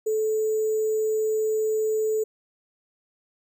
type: tone with sample-and-hold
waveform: sine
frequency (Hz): 435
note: A4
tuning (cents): -20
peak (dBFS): -21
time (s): 0.06-2.24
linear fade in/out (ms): 10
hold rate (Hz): 7350
effects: none